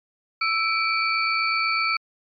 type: tone cluster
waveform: sine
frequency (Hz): 1321 / 2312 / 2420 / 4488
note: E6 / D7 / D#7 / C#8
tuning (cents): +3 / -28 / -49 / +21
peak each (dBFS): -24 / -24 / -30 / -28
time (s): 0.41-1.97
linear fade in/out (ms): 5
effects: MP3 64 kbps